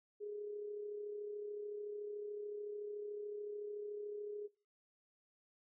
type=tone with amplitude modulation; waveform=sine; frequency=415.3 Hz; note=G#4; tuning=in tune; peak=-40 dBFS; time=0.2-4.48 s; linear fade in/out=20 ms; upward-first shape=sine; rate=33.7 Hz; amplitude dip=40%; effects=noise-tail reverb RT60 0.4 s tail -23 dB re dry